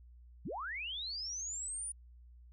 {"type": "linear sweep", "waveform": "sine", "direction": "up", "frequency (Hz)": [102.5, 9650], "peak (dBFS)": -38, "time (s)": [0.45, 1.92], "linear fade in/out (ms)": 5, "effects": ["added 60 Hz sine -54 dBFS peak until 2.52 s"]}